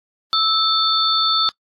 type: tone cluster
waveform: sine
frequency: 1312 / 3564 / 4425 Hz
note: E6 / A7 / C#8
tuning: -9 / +22 / -4 cents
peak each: -19 dBFS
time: 0.33-1.49 s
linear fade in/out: 0 ms
effects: noise-tail reverb RT60 0.1 s tail -24 dB re dry + AAC 48 kbps